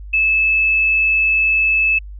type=tone; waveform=sine; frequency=2611 Hz; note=E7; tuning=17 cents flat; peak=-12 dBFS; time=0.13-1.99 s; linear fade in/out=10 ms; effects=added 50 Hz sine -30 dBFS peak until 2.19 s